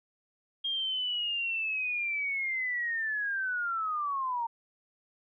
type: linear sweep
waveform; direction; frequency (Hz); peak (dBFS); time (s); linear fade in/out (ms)
sine; down; 3236 to 911; -29; 0.64-4.47; 10
effects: none